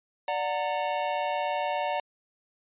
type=chord; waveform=square; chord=D augmented; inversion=none; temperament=just; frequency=587.3 / 734.2 / 917.7 Hz; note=D5 / F#5 / A#5; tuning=0 / -14 / -27 cents; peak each=-32 dBFS; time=0.28-2 s; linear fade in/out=2 ms; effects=resampled to 8000 Hz